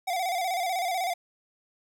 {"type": "tone with vibrato", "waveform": "square", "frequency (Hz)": 725, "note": "F#5", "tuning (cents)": -35, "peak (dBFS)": -27, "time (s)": [0.07, 1.14], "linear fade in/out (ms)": 10, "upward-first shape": "square", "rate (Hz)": 16, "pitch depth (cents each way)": 73, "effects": []}